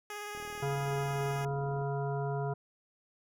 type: tone with vibrato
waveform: 10% pulse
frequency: 415.3 Hz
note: G#4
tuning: in tune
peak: -31 dBFS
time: 0.1-1.45 s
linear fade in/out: 2 ms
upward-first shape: triangle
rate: 18 Hz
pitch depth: 18 cents each way
type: click train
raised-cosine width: 2 ms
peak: -37 dBFS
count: 59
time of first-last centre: 0.35-1.815 s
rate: 39.6 Hz
type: harmonic tone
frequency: 139.6 Hz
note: C#3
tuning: 13 cents sharp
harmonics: 1 / 3 / 5 / 7 / 9 / 10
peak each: -33 / -37 / -39 / -43 / -52 / -48 dBFS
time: 0.62-2.54 s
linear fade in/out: 10 ms
effects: none